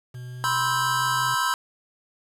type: tone with pitch glide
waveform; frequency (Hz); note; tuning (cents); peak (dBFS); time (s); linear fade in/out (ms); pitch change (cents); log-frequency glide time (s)
triangle; 124.1 to 128.77; B2 to C3; +9 to -27; -32; 0.14-1.35; 10; +64; 0.25-0.86
type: chord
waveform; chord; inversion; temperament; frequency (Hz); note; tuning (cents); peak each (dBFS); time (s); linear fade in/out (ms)
square; C major seventh; third; just; 981.1 / 1046.5 / 1308.1 / 1569.8; B5 / C6 / E6 / G6; -12 / 0 / -14 / +2; -28; 0.44-1.54; 0
effects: resampled to 32000 Hz + 8-bit